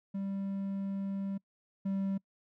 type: tone pair in turn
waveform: triangle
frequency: 196 / 194.65 Hz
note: G3 / G3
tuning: 0 / -12 cents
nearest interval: unison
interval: 12 cents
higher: first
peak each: -31 / -28 dBFS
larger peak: second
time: 0.14-1.38 / 1.85-2.18 s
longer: first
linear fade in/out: 10 ms
effects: noise-tail reverb RT60 0.1 s tail -26 dB re dry